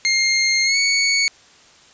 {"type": "tone with pitch glide", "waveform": "20% pulse", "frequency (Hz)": [2123, 2227], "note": ["C7", "C#7"], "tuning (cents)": [25, 7], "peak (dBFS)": -10, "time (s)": [0.05, 1.28], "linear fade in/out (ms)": 0, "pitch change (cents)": 82, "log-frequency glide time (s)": [0.64, 0.77], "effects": ["white hiss -49 dBFS RMS until 1.93 s", "resampled to 16000 Hz"]}